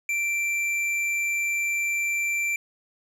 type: tone with tanh clipping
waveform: triangle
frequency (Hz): 2350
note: D7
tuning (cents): +1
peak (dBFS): -25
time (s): 0.09-2.56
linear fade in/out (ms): 2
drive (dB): 14
effects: none